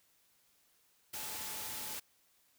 sine tone in noise, 864 Hz, A5, 32 cents flat, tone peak -53 dBFS, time 1.15-1.94 s, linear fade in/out 10 ms, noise white, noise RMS -42 dBFS, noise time 1.13-2 s, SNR -14 dB, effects white hiss -71 dBFS RMS until 2.58 s

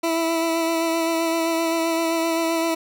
20% pulse tone with vibrato, 329.6 Hz, E4, in tune, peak -15 dBFS, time 0.03-2.75 s, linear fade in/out 10 ms, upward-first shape sine, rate 7.7 Hz, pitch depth 20 cents each way, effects none

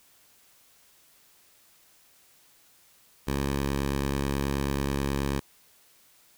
10% pulse tone, 69.3 Hz, C#2, in tune, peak -18 dBFS, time 3.27-5.4 s, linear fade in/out 10 ms, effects white hiss -60 dBFS RMS until 6.37 s

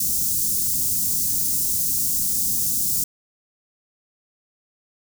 white band-stop noise, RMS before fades -22 dBFS, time 0-3.04 s, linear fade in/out 5 ms, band 260 to 5900 Hz, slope 24 dB/octave, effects none

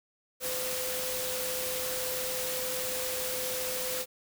sine tone in noise, 510 Hz, C5, 44 cents flat, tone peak -36 dBFS, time 0.4-4.06 s, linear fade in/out 50 ms, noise white, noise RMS -34 dBFS, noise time 0.4-4.06 s, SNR -5 dB, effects none

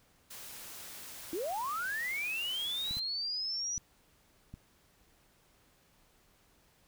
white noise, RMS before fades -47 dBFS, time 0.3-3 s, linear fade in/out 10 ms
sine linear sweep, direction up, 305.8 to 5920 Hz, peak -33 dBFS, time 1.33-3.78 s, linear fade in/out 0 ms
clicks, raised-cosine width 5 ms, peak -33 dBFS, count 4, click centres 2.91 / 2.97 / 3.778 / 4.54 s
effects pink hiss -67 dBFS RMS until 6.87 s

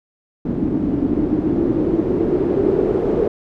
white noise with low-pass filter sweep, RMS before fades -18 dBFS, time 0.45-3.28 s, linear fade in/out 5 ms, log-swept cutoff 270 to 420 Hz, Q 4.9, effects none

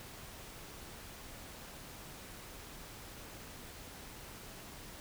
silence, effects pink hiss -50 dBFS RMS until 5 s

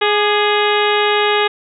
harmonic tone with a mistuned harmonic, 417.1 Hz, G#4, 7 cents sharp, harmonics 1 / 2 / 3 / 4 / 5 / 6 / 7 / 8 / 9, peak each -16 / -19 / -21 / -22 / -23 / -24 / -24 / -25 / -26 dBFS, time 0.01-1.48 s, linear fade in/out 10 ms, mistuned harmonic 3, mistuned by -44 cents, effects none

